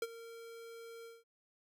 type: tone with ADSR envelope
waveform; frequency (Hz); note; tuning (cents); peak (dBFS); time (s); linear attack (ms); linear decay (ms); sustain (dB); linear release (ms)
square; 460.3; A#4; -22; -33; 0.02-1.24; 3; 40; -16; 190
effects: none